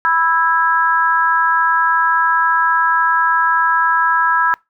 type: chord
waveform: sine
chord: E major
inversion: second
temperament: equal with one note detuned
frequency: 987.8 / 1318.5 / 1642.1 Hz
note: B5 / E6 / G#6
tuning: 0 / 0 / -20 cents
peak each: -16 dBFS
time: 0.05-4.54 s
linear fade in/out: 0 ms
effects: noise-tail reverb RT60 0.2 s tail -24 dB re dry

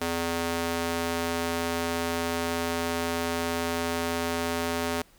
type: tone with high-pass filter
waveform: square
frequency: 84.2 Hz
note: E2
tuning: 37 cents sharp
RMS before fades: -29 dBFS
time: 0.01-5.02 s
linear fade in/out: 5 ms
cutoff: 290 Hz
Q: 0.66
effects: pink hiss -59 dBFS RMS until 5.18 s

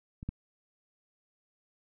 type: clicks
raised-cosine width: 5 ms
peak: -29 / -21 dBFS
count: 2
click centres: 0.229 / 0.29 s
effects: none

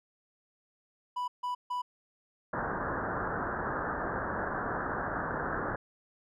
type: tone bursts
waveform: triangle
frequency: 988 Hz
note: B5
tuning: in tune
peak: -29 dBFS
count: 3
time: 1.16-1.82 s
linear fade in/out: 10 ms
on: 120 ms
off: 150 ms
type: low-pass noise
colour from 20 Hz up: white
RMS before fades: -34 dBFS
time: 2.53-5.76 s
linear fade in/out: 5 ms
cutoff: 1700 Hz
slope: 96 dB/octave
effects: none

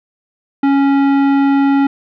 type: tone with tanh clipping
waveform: sine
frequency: 277.2 Hz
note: C#4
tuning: in tune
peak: -11 dBFS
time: 0.63-1.87 s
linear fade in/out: 5 ms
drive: 15 dB
effects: none

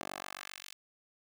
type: tone with high-pass filter sweep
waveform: 10% pulse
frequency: 47.54 Hz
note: F#1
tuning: 48 cents sharp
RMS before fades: -45 dBFS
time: 0.01-0.73 s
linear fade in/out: 0 ms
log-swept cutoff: 450 to 3500 Hz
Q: 1
effects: none

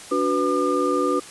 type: tone cluster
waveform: sine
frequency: 288.6 / 368.8 / 494.5 / 1205 Hz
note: D4 / F#4 / B4 / D6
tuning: -30 / -6 / +2 / +44 cents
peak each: -24 dBFS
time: 0.11-1.2 s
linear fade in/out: 10 ms
effects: white hiss -40 dBFS RMS until 1.3 s + resampled to 24000 Hz

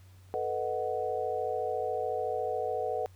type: chord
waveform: sine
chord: B dominant seventh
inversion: third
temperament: equal with one note detuned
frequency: 440 / 493.9 / 618.7 / 740 Hz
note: A4 / B4 / D#5 / F#5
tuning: 0 / 0 / -10 / 0 cents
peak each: -35 / -34 / -37 / -34 dBFS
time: 0.34-3.06 s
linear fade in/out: 0 ms
effects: added 93 Hz sine -52 dBFS peak until 3.15 s + pink hiss -64 dBFS RMS until 3.15 s

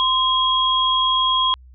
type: tone pair together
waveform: sine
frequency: 1035 / 3286 Hz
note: C6 / G#7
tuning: -19 / -19 cents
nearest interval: octave + minor sixth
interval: 2000 cents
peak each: -18 dBFS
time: 0-1.54 s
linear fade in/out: 0 ms
effects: added 63 Hz sine -42 dBFS peak until 1.74 s

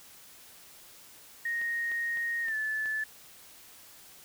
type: tone with pitch glide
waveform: sine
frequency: 1864.7 to 1739.8 Hz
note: A#6 to A6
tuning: 0 to -20 cents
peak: -29 dBFS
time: 1.45-3.04 s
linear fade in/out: 5 ms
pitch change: -120 cents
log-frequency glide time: 2.43-2.55 s
type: clicks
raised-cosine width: 0.3 ms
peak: -31 dBFS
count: 5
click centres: 1.615 / 1.917 / 2.172 / 2.484 / 2.858 s
effects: white hiss -53 dBFS RMS until 4.24 s

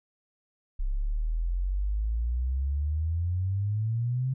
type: exponential sweep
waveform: sine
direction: up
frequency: 32.6 to 133.5 Hz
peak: -25 dBFS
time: 0.79-4.34 s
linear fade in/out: 10 ms
effects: none

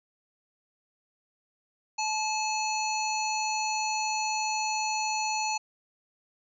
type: harmonic tone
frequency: 863 Hz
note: A5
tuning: 34 cents flat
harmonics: 1 / 3 / 5 / 7 / 8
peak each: -29 / -34 / -36 / -37 / -38 dBFS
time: 1.98-5.58 s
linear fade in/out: 10 ms
effects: none

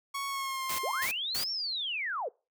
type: tone with pitch glide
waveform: sawtooth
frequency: 1108.7 to 1057.4 Hz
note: C#6 to C6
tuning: 0 to +18 cents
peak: -29 dBFS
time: 0.14-1.06 s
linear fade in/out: 10 ms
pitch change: -82 cents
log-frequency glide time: 0.28-0.63 s
type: noise bursts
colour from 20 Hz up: white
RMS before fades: -35 dBFS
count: 3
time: 0.69-1.441 s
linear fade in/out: 5 ms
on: 97 ms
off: 230 ms
type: linear two-way sweep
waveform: sine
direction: up then down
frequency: 349.6 to 5530 to 396.3 Hz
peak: -31 dBFS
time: 0.83-2.29 s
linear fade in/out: 10 ms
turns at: 1.51 s
effects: noise-tail reverb RT60 0.3 s tail -24 dB re dry

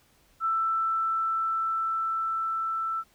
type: tone with level ramp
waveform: sine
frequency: 1328 Hz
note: E6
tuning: 12 cents sharp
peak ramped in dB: -23 to -27 dBFS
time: 0.4-3.04 s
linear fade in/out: 50 ms
effects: pink hiss -63 dBFS RMS until 3.14 s

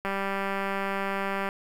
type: click train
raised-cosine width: 0.5 ms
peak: -15 dBFS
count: 283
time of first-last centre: 0.05-1.489 s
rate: 196 Hz
effects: 7-bit

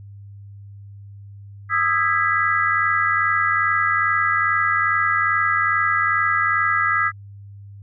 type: chord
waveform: sine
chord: E major seventh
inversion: third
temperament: just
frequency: 1236.1 / 1318.5 / 1648.1 / 1977.8 Hz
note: D#6 / E6 / G#6 / B6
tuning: -12 / 0 / -14 / +2 cents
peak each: -22 dBFS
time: 1.69-7.12 s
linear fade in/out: 50 ms
effects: added 100 Hz sine -37 dBFS peak until 7.82 s

